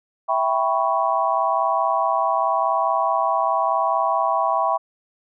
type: chord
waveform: sine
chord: C# half-diminished seventh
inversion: first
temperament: equal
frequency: 659.3 / 784 / 987.8 / 1108.7 Hz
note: E5 / G5 / B5 / C#6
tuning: 0 / 0 / 0 / 0 cents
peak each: -23 dBFS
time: 0.28-4.78 s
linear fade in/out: 20 ms
effects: none